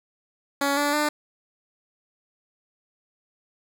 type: tone with pitch steps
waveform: 10% pulse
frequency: 280.9 / 289.6 / 298.6 Hz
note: C#4 / D4 / D4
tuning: +23 / -24 / +29 cents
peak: -13 dBFS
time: 0.61-1.09 s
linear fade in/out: 5 ms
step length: 160 ms
effects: none